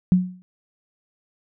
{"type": "tone with exponential decay", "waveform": "sine", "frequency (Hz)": 182.4, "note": "F#3", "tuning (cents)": -24, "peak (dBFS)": -9, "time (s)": [0.12, 0.42], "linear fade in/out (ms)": 0, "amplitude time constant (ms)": 64, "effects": []}